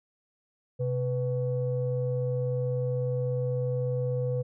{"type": "tone pair together", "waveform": "sine", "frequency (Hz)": [129.2, 496], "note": ["C3", "B4"], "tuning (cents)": [-21, 7], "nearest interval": "octave + major seventh", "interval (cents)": 2328, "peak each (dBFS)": [-27, -29], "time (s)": [0.79, 4.43], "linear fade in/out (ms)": 20, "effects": ["tanh soft clip ceiling -19 dBFS"]}